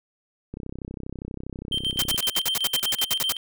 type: click train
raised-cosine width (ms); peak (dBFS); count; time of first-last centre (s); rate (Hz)
3; -21; 53; 0.54-2.145; 32.4
type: tone with tremolo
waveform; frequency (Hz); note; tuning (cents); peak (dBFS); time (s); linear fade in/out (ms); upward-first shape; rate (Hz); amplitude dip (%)
triangle; 3136; G7; 0; -21; 1.72-3.37; 2; square; 7.9; 75
type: noise bursts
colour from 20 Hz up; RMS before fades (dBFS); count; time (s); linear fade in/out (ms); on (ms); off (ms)
white; -24; 15; 1.99-3.323; 2; 31; 62
effects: none